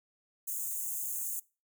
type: high-pass noise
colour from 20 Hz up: white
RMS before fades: -36 dBFS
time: 0.47-1.4 s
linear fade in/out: 10 ms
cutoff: 6400 Hz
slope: 96 dB/octave
effects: noise-tail reverb RT60 0.3 s tail -22 dB re dry